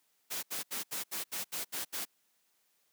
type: noise bursts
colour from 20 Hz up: white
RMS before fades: -37 dBFS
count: 9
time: 0.3-2.054 s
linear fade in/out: 20 ms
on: 130 ms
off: 73 ms
effects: white hiss -74 dBFS RMS until 2.92 s + high-pass 150 Hz 12 dB/octave